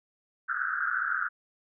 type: band-pass noise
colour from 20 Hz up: white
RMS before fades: -30 dBFS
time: 0.48-1.29 s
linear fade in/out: 20 ms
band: 1300 to 1600 Hz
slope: 96 dB/octave
effects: none